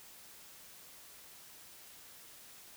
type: silence
effects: white hiss -55 dBFS RMS until 2.76 s